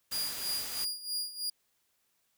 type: noise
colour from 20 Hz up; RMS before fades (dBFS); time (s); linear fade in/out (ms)
white; -40; 0.11-0.85; 10
type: tone with tremolo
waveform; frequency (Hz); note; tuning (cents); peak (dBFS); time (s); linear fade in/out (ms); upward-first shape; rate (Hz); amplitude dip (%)
sawtooth; 4845; D#8; -47; -28; 0.12-1.5; 5; sine; 3.1; 80
effects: white hiss -75 dBFS RMS until 2.37 s